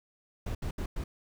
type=noise bursts at uneven times; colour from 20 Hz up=brown; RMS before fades=-34 dBFS; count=4; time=0.46-0.55 / 0.62-0.71 / 0.78-0.86 / 0.96-1.04 s; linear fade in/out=5 ms; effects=none